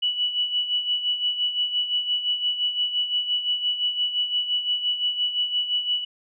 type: tone with tremolo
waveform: sine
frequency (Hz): 2951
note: F#7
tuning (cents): -5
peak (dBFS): -19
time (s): 0.02-6.05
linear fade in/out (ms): 10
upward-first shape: sine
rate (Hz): 5.8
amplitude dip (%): 65
effects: none